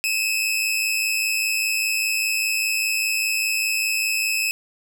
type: tone pair together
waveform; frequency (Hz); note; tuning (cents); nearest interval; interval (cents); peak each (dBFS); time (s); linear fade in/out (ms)
sawtooth; 2535 / 2640; D#7 / E7; +32 / +2; minor second; 70; -20; 0.04-4.51; 0
effects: none